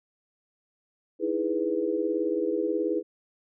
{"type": "chord", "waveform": "sine", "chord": "E major seventh", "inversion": "third", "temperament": "equal", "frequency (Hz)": [311.1, 329.6, 415.3, 493.9], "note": ["D#4", "E4", "G#4", "B4"], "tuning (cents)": [0, 0, 0, 0], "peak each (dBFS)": [-33, -29, -29, -30], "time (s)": [1.19, 3.03], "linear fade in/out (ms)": 50, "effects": []}